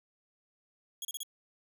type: tone bursts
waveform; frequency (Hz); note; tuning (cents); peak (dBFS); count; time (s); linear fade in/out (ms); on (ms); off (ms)
15% pulse; 3322; G#7; 0; -29; 4; 1.02-1.232; 2; 29; 32
effects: none